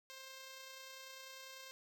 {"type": "tone with amplitude modulation", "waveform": "5% pulse", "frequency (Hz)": 528, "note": "C5", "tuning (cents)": 16, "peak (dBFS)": -38, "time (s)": [0.1, 1.71], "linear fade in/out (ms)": 0, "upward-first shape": "sine", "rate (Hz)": 30.1, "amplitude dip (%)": 25, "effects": []}